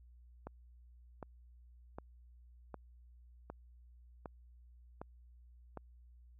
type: click train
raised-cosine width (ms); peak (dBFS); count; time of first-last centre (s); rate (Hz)
1; -30; 8; 0.47-5.773; 1.32
effects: added 60 Hz sine -57 dBFS peak until 6.39 s